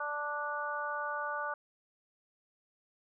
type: harmonic tone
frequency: 293.8 Hz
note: D4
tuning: 1 cent sharp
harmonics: 2 / 3 / 4 / 5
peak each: -41 / -40 / -38 / -38 dBFS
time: 0-1.54 s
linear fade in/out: 5 ms
effects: none